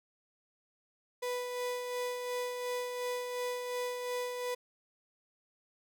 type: tone with tremolo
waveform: 35% pulse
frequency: 493.9 Hz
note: B4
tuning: in tune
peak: -31 dBFS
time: 1.22-4.55 s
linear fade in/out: 10 ms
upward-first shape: sine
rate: 2.8 Hz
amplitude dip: 40%
effects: none